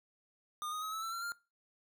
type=tone with pitch steps; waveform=square; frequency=1217 / 1245.4 / 1274.6 / 1304.3 / 1334.8 / 1366 / 1398 Hz; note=D#6 / D#6 / D#6 / E6 / E6 / F6 / F6; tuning=-39 / +1 / +41 / -19 / +21 / -39 / +1 cents; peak=-38 dBFS; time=0.62-1.32 s; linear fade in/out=0 ms; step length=100 ms; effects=noise-tail reverb RT60 0.3 s tail -20 dB re dry